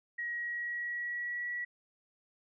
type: tone with pitch glide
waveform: sine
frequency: 1900 to 1936.6 Hz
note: A#6 to B6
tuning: +33 to -34 cents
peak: -34 dBFS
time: 0.18-1.65 s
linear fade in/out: 10 ms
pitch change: +33 cents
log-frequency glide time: 0.33-1.49 s
effects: none